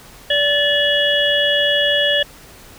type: harmonic tone with a mistuned harmonic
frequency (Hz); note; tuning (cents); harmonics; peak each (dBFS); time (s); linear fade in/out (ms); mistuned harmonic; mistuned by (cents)
580; D5; -22; 1 / 3 / 5 / 6; -19 / -19 / -19 / -19; 0.3-2.23; 5; 6; -65
effects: pink hiss -42 dBFS RMS until 2.78 s